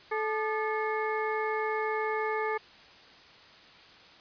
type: harmonic tone with a mistuned harmonic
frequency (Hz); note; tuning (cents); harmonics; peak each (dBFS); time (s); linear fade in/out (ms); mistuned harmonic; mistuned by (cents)
434.2; A4; -23; 1 / 2 / 3 / 4 / 5; -31 / -34 / -36 / -37 / -38; 0.11-2.58; 10; 3; -130
effects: white hiss -53 dBFS RMS until 4.2 s + resampled to 11025 Hz